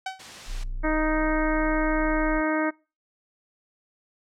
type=tone with exponential decay; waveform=sawtooth; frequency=760 Hz; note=F#5; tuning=46 cents sharp; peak=-22 dBFS; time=0.06-0.25 s; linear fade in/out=5 ms; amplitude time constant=41 ms
type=noise; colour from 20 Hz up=white; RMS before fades=-40 dBFS; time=0.19-0.64 s; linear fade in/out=10 ms
type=tone; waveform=triangle; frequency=30.87 Hz; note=B0; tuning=in tune; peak=-26 dBFS; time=0.46-2.42 s; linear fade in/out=50 ms
type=harmonic tone; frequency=311.1 Hz; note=D#4; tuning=in tune; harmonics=1 / 2 / 3 / 4 / 5 / 6 / 7; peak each=-25 / -28 / -32 / -33 / -32 / -35 / -35 dBFS; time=0.83-2.71 s; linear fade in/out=20 ms
effects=noise-tail reverb RT60 0.3 s tail -24 dB re dry + low-pass 6000 Hz 12 dB/octave